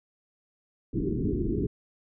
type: low-pass noise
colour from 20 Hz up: white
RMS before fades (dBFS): -28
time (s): 0.93-1.67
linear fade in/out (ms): 10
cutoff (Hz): 410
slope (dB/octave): 96
effects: none